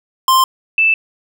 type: tone pair in turn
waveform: square / sine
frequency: 1048 / 2641 Hz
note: C6 / E7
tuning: +2 / +3 cents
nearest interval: octave + major third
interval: 1601 cents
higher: second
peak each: -9 dBFS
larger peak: neither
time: 0.28-0.44 / 0.78-0.94 s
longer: neither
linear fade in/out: 2 ms
effects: none